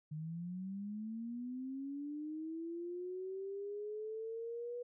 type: linear sweep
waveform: sine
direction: up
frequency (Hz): 150.5 to 488.7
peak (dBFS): -40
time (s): 0.11-4.83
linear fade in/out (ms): 10
effects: none